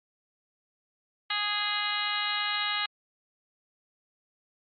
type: harmonic tone with a mistuned harmonic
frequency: 414.4 Hz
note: G#4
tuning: 4 cents flat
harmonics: 2 / 3 / 4 / 5 / 6 / 7 / 8 / 9 / 10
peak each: -38 / -34 / -35 / -34 / -40 / -34 / -38 / -35 / -37 dBFS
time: 1.3-2.86 s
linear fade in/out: 5 ms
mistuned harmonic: 9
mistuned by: +33 cents
effects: MP3 32 kbps

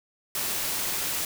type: noise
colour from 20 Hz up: white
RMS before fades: -29 dBFS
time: 0.35-1.25 s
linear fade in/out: 2 ms
effects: none

